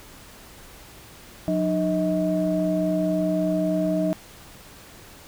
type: tone cluster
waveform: sine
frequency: 180.7 / 304.4 / 635 Hz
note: F#3 / D#4 / D#5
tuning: -41 / -38 / +35 cents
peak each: -24 dBFS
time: 1.48-4.13 s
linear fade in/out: 0 ms
effects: tanh soft clip ceiling -12 dBFS + pink hiss -46 dBFS RMS until 5.27 s